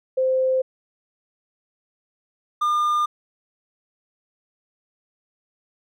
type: tone pair in turn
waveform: sine / triangle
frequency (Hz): 520 / 1206.4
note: C5 / D6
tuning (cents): -11 / +46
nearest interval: octave + minor third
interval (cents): 1457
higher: second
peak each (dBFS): -17 / -16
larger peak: second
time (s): 0.17-0.62 / 2.61-3.06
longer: neither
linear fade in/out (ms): 10
effects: none